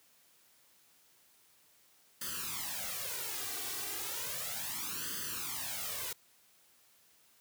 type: noise with flanger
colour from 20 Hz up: white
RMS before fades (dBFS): -39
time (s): 2.21-6.13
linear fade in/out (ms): 5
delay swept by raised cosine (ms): 0.63 to 2.63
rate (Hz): 0.34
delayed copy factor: +1
effects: white hiss -66 dBFS RMS until 7.4 s + high-pass 80 Hz 12 dB/octave